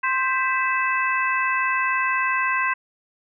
harmonic tone with a mistuned harmonic, 523.3 Hz, C5, in tune, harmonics 2 / 3 / 4 / 5, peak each -23 / -25 / -26 / -27 dBFS, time 0.03-2.74 s, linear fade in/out 10 ms, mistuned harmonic 4, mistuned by -87 cents, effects none

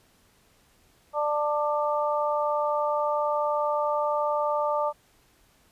harmonic tone, 296.5 Hz, D4, 17 cents sharp, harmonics 2 / 3 / 4, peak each -26 / -28 / -29 dBFS, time 1.13-4.93 s, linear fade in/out 50 ms, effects pink hiss -62 dBFS RMS until 5.71 s + resampled to 32000 Hz

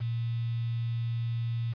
sine tone with quantisation, 116.54 Hz, A#2, in tune, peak -28 dBFS, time 0-1.74 s, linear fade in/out 20 ms, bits 8, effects resampled to 11025 Hz

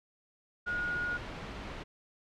sine tone in noise, 1440 Hz, F#6, 47 cents flat, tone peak -31 dBFS, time 0.66-1.18 s, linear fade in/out 20 ms, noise pink, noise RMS -41 dBFS, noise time 0.66-1.84 s, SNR +7 dB, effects low-pass 3000 Hz 12 dB/octave

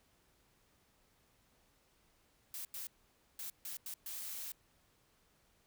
blue noise bursts at uneven times, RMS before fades -44 dBFS, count 6, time 2.54-2.65 / 2.74-2.87 / 3.39-3.5 / 3.65-3.77 / 3.86-3.94 / 4.06-4.52 s, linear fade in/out 2 ms, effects pink hiss -72 dBFS RMS until 5.66 s

